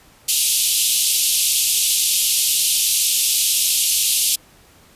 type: band-pass noise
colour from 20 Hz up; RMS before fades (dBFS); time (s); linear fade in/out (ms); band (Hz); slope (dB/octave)
white; -18; 0.28-4.36; 10; 2700 to 13000; 48
effects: pink hiss -50 dBFS RMS until 4.95 s + resampled to 32000 Hz